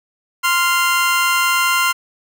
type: tone pair together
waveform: 25% pulse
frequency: 1043 / 1392.2 Hz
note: C6 / F6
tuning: -6 / -6 cents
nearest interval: perfect fourth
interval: 500 cents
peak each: -13 dBFS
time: 0.43-1.93 s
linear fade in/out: 20 ms
effects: none